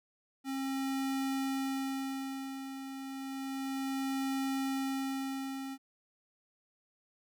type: tone with tremolo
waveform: square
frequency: 269.1 Hz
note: C4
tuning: 49 cents sharp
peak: -32 dBFS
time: 0.44-5.78 s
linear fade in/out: 50 ms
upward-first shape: sine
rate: 0.31 Hz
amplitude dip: 65%
effects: none